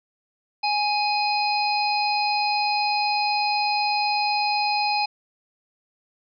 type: harmonic tone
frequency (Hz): 832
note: G#5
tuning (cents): +3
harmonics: 1 / 3 / 5 / 6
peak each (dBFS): -22 / -27 / -29 / -30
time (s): 0.63-5.06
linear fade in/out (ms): 10
effects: none